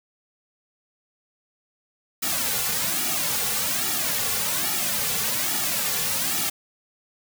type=noise with flanger; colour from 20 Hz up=white; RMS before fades=-25 dBFS; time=2.22-6.5 s; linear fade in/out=10 ms; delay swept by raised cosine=1.9 to 3.2 ms; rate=1.2 Hz; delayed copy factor=-1; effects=none